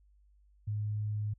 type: tone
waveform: sine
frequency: 105.4 Hz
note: G#2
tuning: 26 cents sharp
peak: -31 dBFS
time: 0.67-1.34 s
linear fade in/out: 10 ms
effects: added 50 Hz sine -61 dBFS peak until 1.38 s